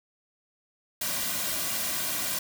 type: noise with comb filter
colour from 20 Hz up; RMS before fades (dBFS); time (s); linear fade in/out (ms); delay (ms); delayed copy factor
white; -30; 1.01-2.39; 5; 2.3; -0.6
effects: none

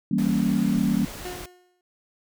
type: chord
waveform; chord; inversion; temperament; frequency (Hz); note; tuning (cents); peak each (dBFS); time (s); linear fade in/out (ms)
sine; E diminished seventh; none; equal; 164.81 / 196 / 233.1 / 277.2; E3 / G3 / Bb3 / Db4; 0 / 0 / 0 / 0; -28 / -23 / -24 / -27; 0.11-1.05; 5
type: noise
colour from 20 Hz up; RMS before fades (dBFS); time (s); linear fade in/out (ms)
pink; -38; 0.18-1.46; 5
type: tone with exponential decay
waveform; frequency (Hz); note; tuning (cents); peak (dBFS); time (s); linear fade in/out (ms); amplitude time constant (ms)
30% pulse; 360.1; F#4; -47; -28; 1.25-1.81; 2; 120
effects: none

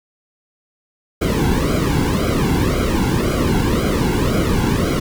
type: noise with flanger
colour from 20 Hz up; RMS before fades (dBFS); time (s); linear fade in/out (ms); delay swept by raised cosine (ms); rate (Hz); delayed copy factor
brown; -17; 1.21-5; 10; 1.1 to 1.66; 1.9; -0.9
effects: none

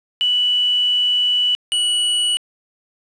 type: tone pair in turn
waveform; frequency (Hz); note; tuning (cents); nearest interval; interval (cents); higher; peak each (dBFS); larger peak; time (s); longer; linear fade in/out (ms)
sine / square; 2960 / 2940; F#7 / F#7; 0 / -12; unison; 12; first; -14 / -16; first; 0.21-1.55 / 1.72-2.37; first; 0
effects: resampled to 22050 Hz + 7-bit

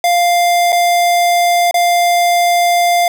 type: tone with dropouts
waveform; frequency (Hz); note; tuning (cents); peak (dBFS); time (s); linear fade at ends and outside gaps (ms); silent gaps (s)
square; 698.5; F5; 0; -10; 0.04-3.08; 2; 0.722-0.727 / 1.711-1.742
effects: none

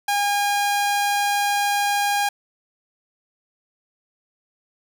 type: tone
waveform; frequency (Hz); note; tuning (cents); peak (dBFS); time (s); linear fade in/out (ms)
sawtooth; 813; G#5; -37; -15; 0.08-2.29; 5
effects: none

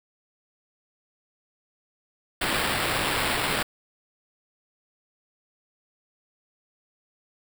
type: noise with sample-and-hold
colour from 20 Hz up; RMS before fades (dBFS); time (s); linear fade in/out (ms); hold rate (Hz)
white; -26; 2.41-3.63; 5; 6300
effects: none

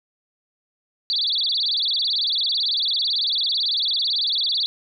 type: tone with vibrato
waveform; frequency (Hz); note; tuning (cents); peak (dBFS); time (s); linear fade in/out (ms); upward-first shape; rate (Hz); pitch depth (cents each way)
sine; 3961; B7; +4; -19; 1.1-4.66; 0; sine; 18; 290
effects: none

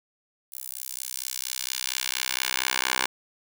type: tone with high-pass filter sweep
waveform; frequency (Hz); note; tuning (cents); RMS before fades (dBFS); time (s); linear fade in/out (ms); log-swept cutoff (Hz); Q
10% pulse; 64.3; C2; -30; -30; 0.52-3.06; 5; 12000 to 1200; 0.73
effects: none

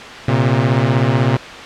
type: beating tone pair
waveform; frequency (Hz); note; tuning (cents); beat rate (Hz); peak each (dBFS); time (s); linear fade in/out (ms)
sawtooth; 117.2 / 133.2; A#2 / C3; +10 / +31; 16; -11; 0.28-1.37; 5
effects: white hiss -30 dBFS RMS until 1.65 s + low-pass 3000 Hz 12 dB/octave

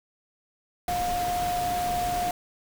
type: tone in noise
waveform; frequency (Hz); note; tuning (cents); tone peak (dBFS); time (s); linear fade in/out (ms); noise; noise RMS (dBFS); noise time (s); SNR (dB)
sine; 711; F5; +31; -25; 0.88-2.31; 2; pink; -34; 0.88-2.31; +6
effects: none

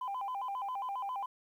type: tone with vibrato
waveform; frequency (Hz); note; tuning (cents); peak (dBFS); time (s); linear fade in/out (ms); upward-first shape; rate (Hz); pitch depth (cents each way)
sine; 897; A5; +33; -33; 0.01-1.26; 5; square; 7.4; 210
effects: tanh soft clip ceiling -32 dBFS + 11-bit

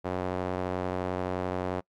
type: tone with band-pass filter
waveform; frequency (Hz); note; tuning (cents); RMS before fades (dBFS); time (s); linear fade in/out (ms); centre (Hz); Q
sawtooth; 91.5; F#2; -19; -31; 0.04-1.81; 20; 600; 1
effects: noise-tail reverb RT60 0.1 s tail -25 dB re dry + MP3 96 kbps

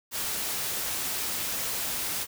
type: noise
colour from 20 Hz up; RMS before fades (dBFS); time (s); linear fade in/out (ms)
white; -31; 0.11-2.27; 50
effects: none

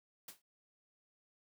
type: noise with exponential decay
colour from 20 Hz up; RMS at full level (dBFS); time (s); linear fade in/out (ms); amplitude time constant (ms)
white; -45; 0.28-0.42; 5; 29
effects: high-pass 60 Hz 12 dB/octave

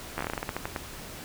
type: slowing click train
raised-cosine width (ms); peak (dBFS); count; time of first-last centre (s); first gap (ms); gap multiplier
0.5; -15; 14; 0.18-0.762; 12; 1.2
effects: pink hiss -42 dBFS RMS until 1.24 s

